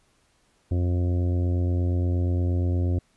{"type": "harmonic tone", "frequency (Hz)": 88.5, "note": "F2", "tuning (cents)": 23, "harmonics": [1, 2, 3, 4, 5, 6, 7, 8], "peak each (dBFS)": [-21, -36, -32, -35, -45, -41, -45, -49], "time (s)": [0.71, 2.99], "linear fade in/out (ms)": 5, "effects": ["pink hiss -65 dBFS RMS until 3.16 s", "resampled to 24000 Hz"]}